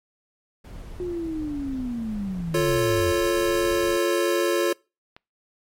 brown noise, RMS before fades -38 dBFS, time 0.64-3.98 s, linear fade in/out 10 ms
sine linear sweep, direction down, 362 to 82.41 Hz, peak -26 dBFS, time 1-3.12 s, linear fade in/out 0 ms
square chord, F augmented, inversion none, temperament equal, 349.2 / 440 / 554.4 Hz, F4 / A4 / C#5, 0 / 0 / 0 cents, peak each -23 / -27 / -26 dBFS, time 2.54-4.73 s, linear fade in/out 5 ms
click, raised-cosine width 0.3 ms, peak -27 dBFS, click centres 5.165 s
effects noise-tail reverb RT60 0.3 s tail -26 dB re dry + MP3 64 kbps

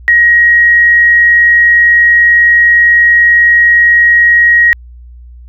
sine tone, 1891 Hz, A#6, 24 cents sharp, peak -3 dBFS, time 0.08-4.73 s, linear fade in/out 0 ms, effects added 60 Hz sine -30 dBFS peak until 5.48 s

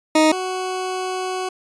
20% pulse tone pair in turn, 312.1 / 371.2 Hz, D#4 / F#4, +5 / +6 cents, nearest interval minor third, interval 301 cents, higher second, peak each -7 / -18 dBFS, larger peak first, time 0.15-0.32 / 0.32-1.49 s, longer second, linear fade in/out 5 ms, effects resampled to 22050 Hz

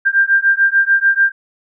sine beating tone pair, 1586 / 1592.8 Hz, G6 / G6, +20 / +27 cents, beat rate 6.8 Hz, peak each -13 dBFS, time 0.05-1.32 s, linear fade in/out 20 ms, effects none

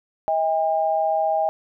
sine tone pair together, 639 / 804.1 Hz, D#5 / G5, +46 / +44 cents, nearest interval major third, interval 398 cents, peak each -21 dBFS, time 0.28-1.49 s, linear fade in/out 0 ms, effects none

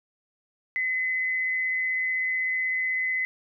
sine tone with amplitude modulation, 2029 Hz, B6, 46 cents sharp, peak -22 dBFS, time 0.76-3.25 s, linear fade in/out 0 ms, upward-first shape sine, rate 171 Hz, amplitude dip 40%, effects none

